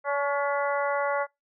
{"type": "harmonic tone with a mistuned harmonic", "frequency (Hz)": 284.3, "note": "C#4", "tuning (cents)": 44, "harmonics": [2, 3, 4, 5, 6, 7], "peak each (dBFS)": [-27, -31, -31, -33, -39, -36], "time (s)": [0.04, 1.27], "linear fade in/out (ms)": 50, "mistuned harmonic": 4, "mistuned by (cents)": -25, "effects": ["noise-tail reverb RT60 0.2 s tail -26 dB re dry"]}